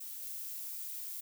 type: noise with level steps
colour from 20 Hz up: violet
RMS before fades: -44 / -42 dBFS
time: 0-1.21 s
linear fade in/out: 10 ms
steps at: 0.22 s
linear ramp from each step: 10 ms
effects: none